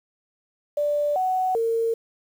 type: tone with pitch steps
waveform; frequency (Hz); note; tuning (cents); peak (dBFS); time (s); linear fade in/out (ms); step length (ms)
sine; 587 / 745 / 456.7; D5 / F#5 / A#4; -1 / +12 / -36; -20; 0.77-1.94; 5; 390
effects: 8-bit